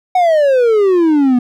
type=exponential sweep; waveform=triangle; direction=down; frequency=750 to 240.4 Hz; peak=-6 dBFS; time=0.15-1.39 s; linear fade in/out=5 ms; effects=none